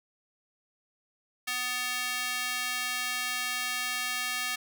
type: tone with high-pass filter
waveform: square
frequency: 249.3 Hz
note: B3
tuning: 16 cents sharp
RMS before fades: -32 dBFS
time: 1.47-4.56 s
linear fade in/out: 10 ms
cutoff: 1900 Hz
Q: 1.1
effects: none